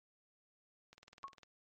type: click train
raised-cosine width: 0.2 ms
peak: -39 dBFS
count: 11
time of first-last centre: 0.93-1.433 s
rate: 19.9 Hz
type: tone with exponential decay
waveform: sine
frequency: 1100 Hz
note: C#6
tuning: 14 cents flat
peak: -38 dBFS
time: 1.24-1.35 s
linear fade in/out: 0 ms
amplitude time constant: 23 ms
effects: MP3 32 kbps